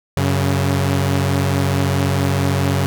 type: tone pair together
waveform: sawtooth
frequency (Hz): 93.92 / 138.59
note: F#2 / C#3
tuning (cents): +26 / 0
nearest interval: perfect fifth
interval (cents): 674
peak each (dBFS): -14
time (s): 0.17-2.86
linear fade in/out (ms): 0
effects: none